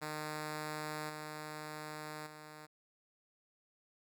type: tone with level steps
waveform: 5% pulse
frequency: 152.9 Hz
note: D#3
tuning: 30 cents flat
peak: -28 / -32 / -39 dBFS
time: 0.01-2.67 s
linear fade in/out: 20 ms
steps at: 1.09 / 2.26 s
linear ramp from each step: 10 ms
effects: none